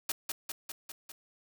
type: noise with echo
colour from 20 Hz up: white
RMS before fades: -32 dBFS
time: 0.09-0.12 s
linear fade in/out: 5 ms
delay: 200 ms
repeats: 5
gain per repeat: -3 dB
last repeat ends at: 1.12 s
effects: none